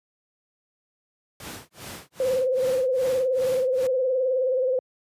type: noise with tremolo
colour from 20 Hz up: pink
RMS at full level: -36 dBFS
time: 1.4-3.87 s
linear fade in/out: 2 ms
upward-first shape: sine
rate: 2.5 Hz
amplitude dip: 100%
type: tone with vibrato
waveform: sine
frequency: 515 Hz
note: C5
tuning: 28 cents flat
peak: -20 dBFS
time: 2.2-4.79 s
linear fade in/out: 2 ms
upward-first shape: sine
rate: 19 Hz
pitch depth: 61 cents each way
effects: high-pass 100 Hz 12 dB/octave + resampled to 32000 Hz